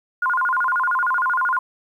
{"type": "tone with vibrato", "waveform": "sine", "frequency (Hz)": 1220, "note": "D#6", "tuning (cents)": -34, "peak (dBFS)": -17, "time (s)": [0.22, 1.59], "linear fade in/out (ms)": 5, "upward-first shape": "square", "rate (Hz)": 13, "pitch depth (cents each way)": 280, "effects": ["9-bit"]}